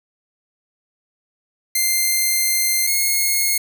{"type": "tone pair in turn", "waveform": "5% pulse", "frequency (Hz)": [2093, 2163], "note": ["C7", "C#7"], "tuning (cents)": [0, -43], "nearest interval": "minor second", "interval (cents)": 57, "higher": "second", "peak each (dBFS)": -6, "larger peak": "neither", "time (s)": [[1.75, 2.87], [2.87, 3.58]], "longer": "first", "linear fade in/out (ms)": 5, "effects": []}